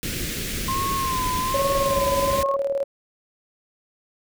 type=band-stop noise; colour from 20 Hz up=pink; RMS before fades=-28 dBFS; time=0.03-2.43 s; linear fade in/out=0 ms; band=450 to 1700 Hz; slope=24 dB/octave
type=tone with vibrato; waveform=sine; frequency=1050 Hz; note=C6; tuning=6 cents sharp; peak=-23 dBFS; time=0.68-2.56 s; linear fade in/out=5 ms; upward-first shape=sine; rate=1.2 Hz; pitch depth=69 cents each way
type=tone with tremolo; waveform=sine; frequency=554.4 Hz; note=C#5; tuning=in tune; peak=-19 dBFS; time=1.54-2.84 s; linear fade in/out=5 ms; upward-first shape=square; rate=19 Hz; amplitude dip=55%
effects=none